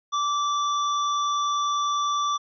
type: tone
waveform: square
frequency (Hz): 1165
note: D6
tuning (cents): -14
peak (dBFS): -23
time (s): 0.12-2.38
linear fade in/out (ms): 20
effects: resampled to 16000 Hz